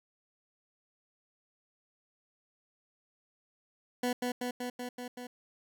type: tone with echo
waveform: 20% pulse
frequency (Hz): 246.9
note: B3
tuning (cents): 0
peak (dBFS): -24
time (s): 4.03-4.13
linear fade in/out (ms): 5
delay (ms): 190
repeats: 6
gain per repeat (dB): -2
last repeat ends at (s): 5.27
effects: none